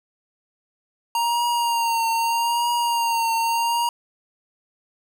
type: tone with vibrato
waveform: square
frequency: 932.3 Hz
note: A#5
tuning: in tune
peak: -20 dBFS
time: 1.15-3.89 s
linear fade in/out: 2 ms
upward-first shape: triangle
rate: 0.8 Hz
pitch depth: 42 cents each way
effects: none

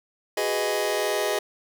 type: chord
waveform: sawtooth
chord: G# minor seventh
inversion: third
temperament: just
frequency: 373.8 / 415.3 / 498.4 / 623 Hz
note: F#4 / G#4 / B4 / D#5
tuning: +18 / 0 / +16 / +2 cents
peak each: -28 / -23 / -27 / -23 dBFS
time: 0.37-1.39 s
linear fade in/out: 5 ms
effects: none

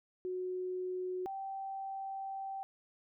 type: tone pair in turn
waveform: sine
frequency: 367 / 777.6 Hz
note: F#4 / G5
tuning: -14 / -14 cents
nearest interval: octave + minor second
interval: 1300 cents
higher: second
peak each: -35 / -38 dBFS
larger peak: first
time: 0.25-1.26 / 1.26-2.63 s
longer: second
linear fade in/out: 0 ms
effects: none

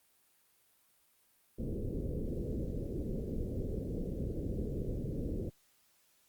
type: low-pass noise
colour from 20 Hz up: pink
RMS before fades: -37 dBFS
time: 1.58-5.5 s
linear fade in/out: 10 ms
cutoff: 510 Hz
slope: 48 dB/octave
effects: white hiss -70 dBFS RMS until 6.28 s + Opus 32 kbps

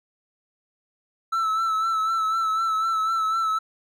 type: tone with vibrato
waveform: triangle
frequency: 1318.5 Hz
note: E6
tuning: in tune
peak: -19 dBFS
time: 1.32-3.59 s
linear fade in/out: 10 ms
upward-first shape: sine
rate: 4 Hz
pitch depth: 35 cents each way
effects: none

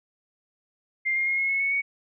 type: tone with pitch steps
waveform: sine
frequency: 2105 / 2126 / 2147 / 2168 / 2189 / 2211 / 2233 Hz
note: C7 / C7 / C7 / C#7 / C#7 / C#7 / C#7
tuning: +10 / +27 / +44 / -39 / -22 / -5 / +12 cents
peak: -22 dBFS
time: 1.05-1.82 s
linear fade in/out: 20 ms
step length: 110 ms
effects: none

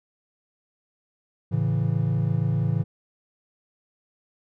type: chord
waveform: triangle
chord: A major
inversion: none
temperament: equal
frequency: 110 / 138.59 / 164.81 Hz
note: A2 / C#3 / E3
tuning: 0 / 0 / 0 cents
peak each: -23 / -23 / -24 dBFS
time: 1.51-2.84 s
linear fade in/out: 20 ms
effects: none

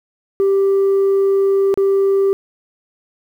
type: tone with dropouts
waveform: sine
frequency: 392 Hz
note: G4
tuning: in tune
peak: -9 dBFS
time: 0.4-2.33 s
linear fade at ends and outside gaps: 0 ms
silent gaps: 1.741-1.775 s
effects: tanh soft clip ceiling -10 dBFS + 8-bit

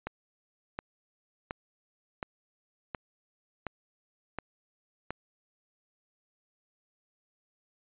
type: click train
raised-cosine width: 0.5 ms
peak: -19 dBFS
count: 8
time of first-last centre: 0.07-5.106 s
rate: 1.39 Hz
effects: resampled to 8000 Hz

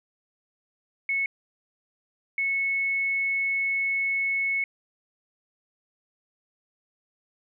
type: tone bursts at uneven times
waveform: sine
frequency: 2200 Hz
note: C#7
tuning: 14 cents flat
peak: -23 dBFS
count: 2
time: 1.09-1.26 / 2.38-4.64 s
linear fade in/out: 2 ms
effects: none

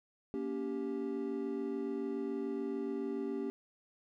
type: chord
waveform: triangle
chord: G diminished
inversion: first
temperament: just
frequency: 235.2 / 282.2 / 392 Hz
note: Bb3 / Db4 / G4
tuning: +16 / +31 / 0 cents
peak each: -39 / -37 / -36 dBFS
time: 0.34-3.5 s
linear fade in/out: 0 ms
effects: none

